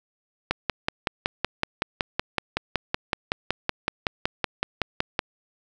click train, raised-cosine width 0.3 ms, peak -6 dBFS, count 26, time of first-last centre 0.51-5.192 s, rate 5.34 Hz, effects none

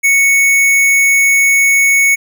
square tone, 2217 Hz, C#7, in tune, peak -8 dBFS, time 0.03-2.16 s, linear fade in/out 20 ms, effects none

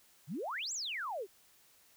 sine exponential two-way sweep, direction up then down, 123.47 to 7900 to 349.5 Hz, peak -36 dBFS, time 0.27-1.27 s, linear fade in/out 50 ms, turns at 0.73 s, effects white hiss -65 dBFS RMS until 1.96 s

